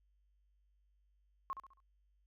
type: tone with echo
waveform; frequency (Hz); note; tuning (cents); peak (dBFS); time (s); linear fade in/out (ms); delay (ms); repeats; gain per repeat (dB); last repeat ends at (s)
sine; 1079; C#6; -47; -36; 1.5-1.53; 0; 68; 4; -8; 1.802
effects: added 50 Hz sine -70 dBFS peak until 2.26 s